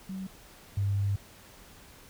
sine tone pair in turn, 190 / 99.84 Hz, F#3 / G2, +46 / +32 cents, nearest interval major seventh, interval 1114 cents, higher first, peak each -34 / -25 dBFS, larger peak second, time 0.09-0.27 / 0.77-1.16 s, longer second, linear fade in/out 5 ms, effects pink hiss -53 dBFS RMS until 2.09 s

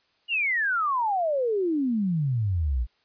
sine exponential sweep, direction down, 2921 to 55 Hz, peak -22 dBFS, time 0.28-2.87 s, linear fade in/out 50 ms, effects white hiss -67 dBFS RMS until 3.04 s + resampled to 11025 Hz

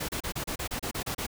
pink noise bursts, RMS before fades -33 dBFS, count 11, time 0-1.267 s, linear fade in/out 10 ms, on 87 ms, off 31 ms, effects none

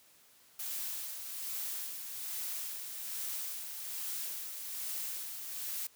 blue noise with tremolo, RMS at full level -38 dBFS, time 0.59-5.87 s, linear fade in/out 5 ms, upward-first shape sine, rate 1.2 Hz, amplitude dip 45%, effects white hiss -63 dBFS RMS until 5.95 s + high-pass 60 Hz 12 dB/octave

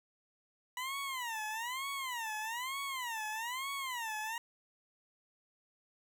20% pulse tone with vibrato, 976 Hz, B5, 21 cents flat, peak -32 dBFS, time 0.77-4.38 s, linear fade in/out 2 ms, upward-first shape sine, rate 1.1 Hz, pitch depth 230 cents each way, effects none

